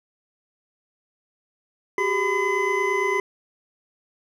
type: tone cluster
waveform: triangle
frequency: 378.6 / 407.4 / 1006 / 2037 Hz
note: F#4 / G#4 / B5 / C7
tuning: +40 / -33 / +32 / -47 cents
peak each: -24 dBFS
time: 1.98-3.2 s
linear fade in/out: 2 ms
effects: none